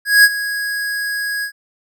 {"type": "tone with ADSR envelope", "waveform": "square", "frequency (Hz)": 1656, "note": "G#6", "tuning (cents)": -5, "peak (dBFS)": -5, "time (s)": [0.05, 1.52], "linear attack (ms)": 190, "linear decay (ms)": 44, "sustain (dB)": -15, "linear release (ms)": 86, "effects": []}